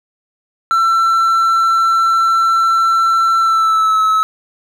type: tone with pitch glide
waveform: triangle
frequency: 1343 to 1294.3 Hz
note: E6 to E6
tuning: +32 to -32 cents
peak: -8 dBFS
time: 0.71-4.23 s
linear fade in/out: 0 ms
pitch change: -64 cents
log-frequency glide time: 3.39-4 s
effects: none